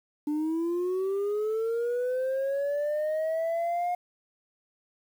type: linear sweep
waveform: sine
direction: up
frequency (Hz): 293.7 to 716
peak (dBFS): -23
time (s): 0.27-3.95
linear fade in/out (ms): 5
effects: tanh soft clip ceiling -25 dBFS + 9-bit